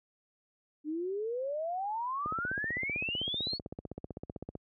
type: exponential sweep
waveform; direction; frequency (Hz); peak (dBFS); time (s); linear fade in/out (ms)
sine; up; 293.7 to 4496; -32; 0.84-3.59; 50
type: click train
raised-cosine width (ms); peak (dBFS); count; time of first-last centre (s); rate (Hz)
2; -26; 37; 2.26-4.553; 15.7
effects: high-pass 60 Hz 12 dB/octave